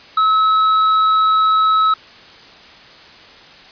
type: tone with tanh clipping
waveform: sine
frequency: 1292 Hz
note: E6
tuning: 35 cents flat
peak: -12 dBFS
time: 0.17-1.94 s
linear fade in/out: 5 ms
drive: 7 dB
effects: white hiss -41 dBFS RMS until 3.71 s + resampled to 11025 Hz